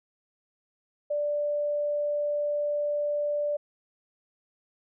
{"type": "tone", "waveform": "sine", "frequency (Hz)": 587.3, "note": "D5", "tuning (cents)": 0, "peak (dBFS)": -25, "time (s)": [1.1, 3.57], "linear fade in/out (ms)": 10, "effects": []}